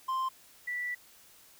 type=tone pair in turn; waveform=triangle / sine; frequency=1046.5 / 1963 Hz; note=C6 / B6; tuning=0 / -11 cents; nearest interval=major seventh; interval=1089 cents; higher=second; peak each=-27 / -32 dBFS; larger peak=first; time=0.08-0.29 / 0.67-0.95 s; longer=second; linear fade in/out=10 ms; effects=white hiss -58 dBFS RMS until 1.59 s